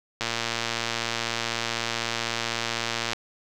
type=click train; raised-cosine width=0.2 ms; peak=-9 dBFS; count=340; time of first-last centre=0.21-3.132 s; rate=116 Hz; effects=none